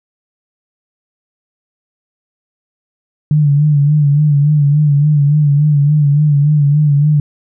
sine tone with vibrato, 146.83 Hz, D3, in tune, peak -7 dBFS, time 3.31-7.2 s, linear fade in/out 2 ms, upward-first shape sine, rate 3.5 Hz, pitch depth 61 cents each way, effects none

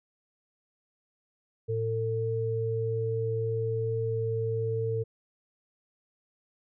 sine tone pair together, 112.55 / 449.7 Hz, A2 / A4, +40 / +38 cents, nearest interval 2 octaves, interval 2398 cents, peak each -30 / -29 dBFS, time 1.68-5.04 s, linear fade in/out 20 ms, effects none

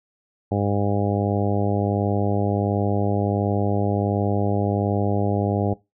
harmonic tone, 101.4 Hz, G#2, 41 cents flat, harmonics 1 / 2 / 3 / 4 / 5 / 6 / 7 / 8, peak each -23 / -26 / -28 / -29 / -30 / -31 / -31 / -32 dBFS, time 0.51-5.74 s, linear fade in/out 10 ms, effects noise-tail reverb RT60 0.2 s tail -19 dB re dry

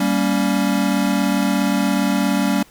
square chord, G diminished, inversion none, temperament equal with one note detuned, 196 / 233.1 / 280.7 Hz, G3 / Bb3 / Db4, 0 / 0 / +22 cents, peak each -20 / -23 / -21 dBFS, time 0-2.63 s, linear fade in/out 5 ms, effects pink hiss -49 dBFS RMS until 2.7 s

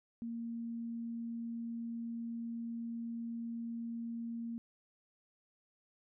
sine tone, 232 Hz, A#3, 8 cents flat, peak -38 dBFS, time 0.22-4.58 s, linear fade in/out 0 ms, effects none

